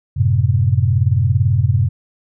sine chord, F# diminished, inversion none, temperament equal, 92.5 / 110 / 130.81 Hz, F#2 / A2 / C3, 0 / 0 / 0 cents, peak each -16 dBFS, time 0.16-1.89 s, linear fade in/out 20 ms, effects none

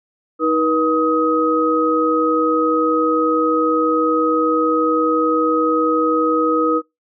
sine tone cluster, 314.9 / 483.4 / 1261 Hz, D#4 / B4 / D#6, +21 / -37 / +23 cents, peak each -18 dBFS, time 0.39-6.82 s, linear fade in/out 50 ms, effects noise-tail reverb RT60 0.2 s tail -24 dB re dry

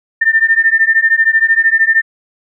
sine beating tone pair, 1794 / 1807 Hz, A6 / A6, +33 / +46 cents, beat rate 13 Hz, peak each -11 dBFS, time 0.21-2.02 s, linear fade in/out 10 ms, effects none

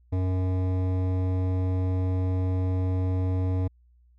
triangle tone with hard clipping, 92.5 Hz, F#2, in tune, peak -25 dBFS, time 0.12-3.68 s, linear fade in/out 10 ms, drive 18 dB, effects added 60 Hz sine -56 dBFS peak until 4.18 s

